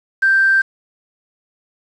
sine tone with quantisation, 1570 Hz, G6, 2 cents sharp, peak -10 dBFS, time 0.22-0.62 s, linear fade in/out 10 ms, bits 5, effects low-pass 5000 Hz 12 dB/octave

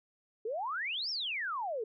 sine exponential two-way sweep, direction up then down, 415.3 to 5588 to 415.3 Hz, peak -33 dBFS, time 0.45-1.84 s, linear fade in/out 5 ms, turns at 1.1 s, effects none

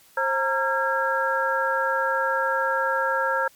sine tone cluster, 532 / 923 / 1366 / 1634 Hz, C5 / A#5 / F6 / G#6, +29 / -17 / -39 / -29 cents, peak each -26 dBFS, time 0.17-3.48 s, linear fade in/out 5 ms, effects white hiss -55 dBFS RMS until 3.55 s + MP3 96 kbps

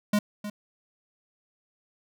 square tone with echo, 207.7 Hz, G#3, in tune, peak -21 dBFS, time 0.13-0.19 s, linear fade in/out 5 ms, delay 310 ms, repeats 1, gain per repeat -12 dB, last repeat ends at 0.5 s, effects none

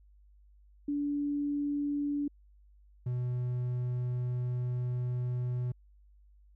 sine / triangle tone pair in turn, 288.6 / 123.75 Hz, D4 / B2, -30 / +4 cents, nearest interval octave + minor third, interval 1466 cents, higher first, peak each -29 / -28 dBFS, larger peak second, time 0.88-2.28 / 3.06-5.72 s, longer second, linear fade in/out 5 ms, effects added 50 Hz sine -57 dBFS peak until 6.55 s

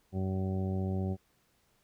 harmonic tone, 94.7 Hz, F#2, 41 cents sharp, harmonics 1 / 2 / 3 / 4 / 5 / 6 / 7 / 8, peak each -32 / -34 / -45 / -40 / -52 / -46 / -56 / -47 dBFS, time 0.12-1.17 s, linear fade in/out 50 ms, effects pink hiss -71 dBFS RMS until 1.83 s

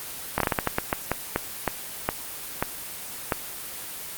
slowing click train, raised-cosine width 0.5 ms, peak -6 dBFS, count 15, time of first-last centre 0.38-3.322 s, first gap 23 ms, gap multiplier 1.3, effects white hiss -36 dBFS RMS until 4.17 s + Opus 24 kbps

